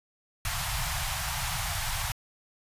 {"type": "band-stop noise", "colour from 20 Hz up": "pink", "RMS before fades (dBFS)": -31, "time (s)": [0.45, 2.12], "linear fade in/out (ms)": 2, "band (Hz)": [150, 690], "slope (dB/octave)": 48, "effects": ["resampled to 32000 Hz"]}